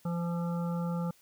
harmonic tone with a mistuned harmonic, 171.6 Hz, F3, 30 cents flat, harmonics 1 / 3 / 5 / 7 / 8, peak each -30 / -40 / -44 / -47 / -48 dBFS, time 0.05-1.11 s, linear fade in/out 5 ms, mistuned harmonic 8, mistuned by -27 cents, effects white hiss -63 dBFS RMS until 1.21 s

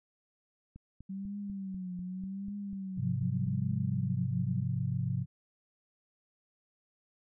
click train, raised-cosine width 5 ms, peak -36 dBFS, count 13, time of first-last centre 0.76-3.716 s, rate 4.06 Hz
sine tone with vibrato, 190.9 Hz, G3, 46 cents flat, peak -36 dBFS, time 1.09-4.63 s, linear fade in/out 10 ms, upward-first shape triangle, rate 0.85 Hz, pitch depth 120 cents each way
sine chord, F minor, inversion first, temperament equal, 103.83 / 130.81 / 174.61 Hz, Ab2 / C3 / F3, 0 / 0 / 0 cents, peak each -35 / -32 / -36 dBFS, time 2.96-5.26 s, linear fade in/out 50 ms
effects none

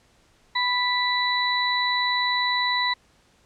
harmonic tone, 990 Hz, B5, 4 cents sharp, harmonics 1 / 2 / 4, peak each -25 / -25 / -25 dBFS, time 0.55-2.94 s, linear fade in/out 10 ms, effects pink hiss -60 dBFS RMS until 3.45 s + low-pass 8000 Hz 12 dB/octave

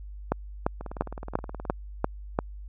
two click trains, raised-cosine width 1 ms, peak -23 / -9 dBFS, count 18 / 7, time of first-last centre 0.81-1.705 / 0.32-2.389 s, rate 19 / 2.9 Hz, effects added 50 Hz sine -38 dBFS peak until 2.68 s

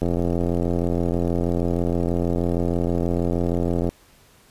click train, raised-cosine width 2 ms, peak -10 dBFS, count 335, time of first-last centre 0.02-3.89 s, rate 86.3 Hz, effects pink hiss -54 dBFS RMS until 4.5 s + resampled to 32000 Hz

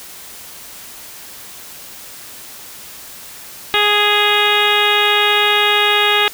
harmonic tone with a mistuned harmonic, 415.3 Hz, G#4, in tune, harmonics 1 / 2 / 3 / 4 / 5 / 6 / 7 / 8 / 9, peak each -20 / -20 / -20 / -20 / -20 / -20 / -20 / -20 / -20 dBFS, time 3.74-6.28 s, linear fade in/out 0 ms, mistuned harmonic 7, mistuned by -17 cents, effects white hiss -35 dBFS RMS until 6.33 s

